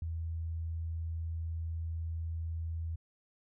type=tone with ADSR envelope; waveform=sine; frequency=82 Hz; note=E2; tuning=9 cents flat; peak=-32 dBFS; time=0.02-2.96 s; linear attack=3 ms; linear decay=10 ms; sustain=-2 dB; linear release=9 ms; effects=none